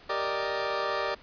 20% pulse chord, Eb major seventh, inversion first, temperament equal, 392 / 466.2 / 587.3 / 622.3 Hz, G4 / Bb4 / D5 / Eb5, 0 / 0 / 0 / 0 cents, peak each -30 / -30 / -26 / -31 dBFS, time 0.09-1.15 s, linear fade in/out 10 ms, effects pink hiss -53 dBFS RMS until 1.22 s + resampled to 11025 Hz

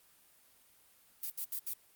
violet noise bursts, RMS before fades -38 dBFS, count 4, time 1.23-1.735 s, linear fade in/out 2 ms, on 70 ms, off 75 ms, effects white hiss -65 dBFS RMS until 1.95 s + Opus 32 kbps

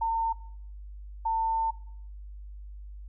sine tone pair in turn, 907 / 899.7 Hz, A#5 / A5, -48 / +38 cents, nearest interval unison, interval 14 cents, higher first, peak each -24 dBFS, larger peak neither, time 0.01-0.33 / 1.25-1.71 s, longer second, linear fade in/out 10 ms, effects noise-tail reverb RT60 0.6 s tail -19 dB re dry + added 50 Hz sine -40 dBFS peak until 3.08 s

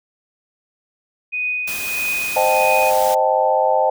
sine tone with tremolo, 2489 Hz, D#7, in tune, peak -18 dBFS, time 1.32-2.91 s, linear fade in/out 20 ms, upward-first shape triangle, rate 1.6 Hz, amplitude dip 60%
white noise, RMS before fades -28 dBFS, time 1.67-3.15 s, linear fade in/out 10 ms
sine chord, A half-diminished seventh, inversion first, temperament equal, 523.3 / 622.3 / 784 / 880 Hz, C5 / Eb5 / G5 / A5, 0 / 0 / 0 / 0 cents, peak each -19 dBFS, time 2.36-3.9 s, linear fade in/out 5 ms
effects none

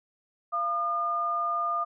sine tone pair together, 687 / 1212.8 Hz, F5 / D#6, -29 / -45 cents, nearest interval minor seventh, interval 984 cents, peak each -33 / -26 dBFS, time 0.52-1.85 s, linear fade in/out 20 ms, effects none

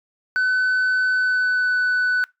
sine tone with pitch glide, 1509 to 1493.4 Hz, F#6 to F#6, +34 to +16 cents, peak -14 dBFS, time 0.36-2.24 s, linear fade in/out 0 ms, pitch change -18 cents, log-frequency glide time 1.1-1.76 s, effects noise-tail reverb RT60 0.2 s tail -25 dB re dry + tanh soft clip ceiling -16 dBFS

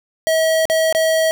square tone with dropouts, 642 Hz, E5, 46 cents flat, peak -14 dBFS, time 0.27-1.31 s, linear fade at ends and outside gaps 0 ms, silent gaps 0.654-0.699 / 0.926-0.949 s, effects none

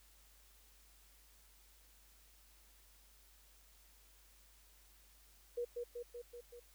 sine tone with echo, 480.2 Hz, B4, 49 cents flat, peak -36 dBFS, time 5.57-5.65 s, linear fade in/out 10 ms, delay 190 ms, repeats 5, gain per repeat -3 dB, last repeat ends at 6.6 s, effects added 50 Hz sine -66 dBFS peak until 6.74 s + white hiss -67 dBFS RMS until 6.74 s

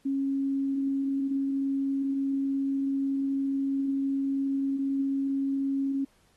sine tone, 273.6 Hz, C#4, 23 cents flat, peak -25 dBFS, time 0.05-6.05 s, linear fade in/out 10 ms, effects pink hiss -66 dBFS RMS until 6.36 s + AAC 32 kbps

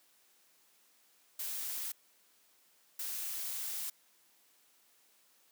blue noise bursts at uneven times, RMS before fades -39 dBFS, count 2, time 1.39-1.92 / 2.99-3.9 s, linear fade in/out 5 ms, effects white hiss -68 dBFS RMS until 5.51 s + high-pass 200 Hz 12 dB/octave

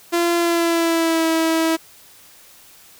sawtooth tone with pitch glide, 342.7 to 324.8 Hz, F4 to E4, -33 to -26 cents, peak -12 dBFS, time 0.12-1.77 s, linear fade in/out 20 ms, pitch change -93 cents, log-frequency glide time 0.37-1.26 s, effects white hiss -47 dBFS RMS until 2.99 s

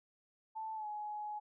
sine tone with pitch glide, 880 to 841.2 Hz, A5 to G#5, 0 to +22 cents, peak -39 dBFS, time 0.55-1.4 s, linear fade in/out 20 ms, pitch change -78 cents, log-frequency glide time 0.75-0.87 s, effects none

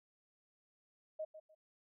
sine tone with echo, 626 Hz, D#5, 10 cents sharp, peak -38 dBFS, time 1.19-1.25 s, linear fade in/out 10 ms, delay 150 ms, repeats 2, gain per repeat -12 dB, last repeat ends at 1.55 s, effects none

